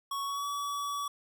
square tone with pitch glide, 1112 to 1140 Hz, C#6 to C#6, +5 to +48 cents, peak -33 dBFS, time 0.11-1.08 s, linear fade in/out 5 ms, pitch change +43 cents, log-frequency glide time 0.24-0.46 s, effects none

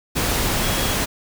sine tone in noise, 3322 Hz, G#7, in tune, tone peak -31 dBFS, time 0.62-0.95 s, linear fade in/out 20 ms, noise pink, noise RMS -21 dBFS, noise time 0.15-1.06 s, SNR -13 dB, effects none

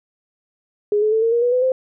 sine tone with pitch steps, 415.3 / 428.7 / 442.5 / 456.8 / 471.6 / 486.8 / 502.5 / 518.7 Hz, G#4 / A4 / A4 / A#4 / A#4 / B4 / B4 / C5, 0 / -45 / +10 / -35 / +20 / -25 / +30 / -15 cents, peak -14 dBFS, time 0.92-1.72 s, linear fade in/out 2 ms, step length 100 ms, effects none

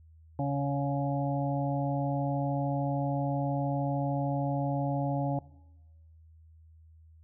harmonic tone with a mistuned harmonic, 140 Hz, C#3, 18 cents sharp, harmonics 1 / 2 / 4 / 5 / 6, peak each -30 / -33 / -36 / -37 / -38 dBFS, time 0.39-5.39 s, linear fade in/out 2 ms, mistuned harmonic 5, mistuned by +17 cents, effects noise-tail reverb RT60 1.0 s tail -20 dB re dry + added 80 Hz sine -53 dBFS peak until 7.23 s

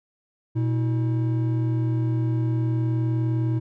triangle tone pair together, 120 / 320.4 Hz, B2 / E4, -49 / -49 cents, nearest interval octave + perfect fourth, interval 1700 cents, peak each -19 / -27 dBFS, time 0.55-3.6 s, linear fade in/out 20 ms, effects none

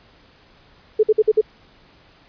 sine tone bursts, 432.3 Hz, A4, 31 cents flat, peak -10 dBFS, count 5, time 0.99-1.413 s, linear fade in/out 10 ms, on 43 ms, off 52 ms, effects pink hiss -52 dBFS RMS until 2.28 s + resampled to 11025 Hz

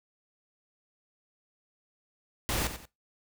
pink noise with echo, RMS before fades -30 dBFS, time 2.49-2.67 s, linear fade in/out 0 ms, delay 92 ms, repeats 2, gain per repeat -10 dB, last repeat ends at 2.854 s, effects noise-tail reverb RT60 0.2 s tail -19 dB re dry

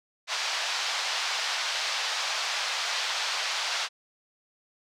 white band-pass noise, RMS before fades -30 dBFS, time 0.27-3.89 s, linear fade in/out 50 ms, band 660 to 5300 Hz, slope 24 dB/octave, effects none

